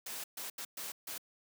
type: noise bursts at uneven times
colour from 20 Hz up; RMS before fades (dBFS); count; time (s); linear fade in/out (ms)
white; -42; 5; 0.06-0.24 / 0.37-0.5 / 0.58-0.65 / 0.77-0.92 / 1.07-1.18; 5
effects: high-pass 200 Hz 12 dB/octave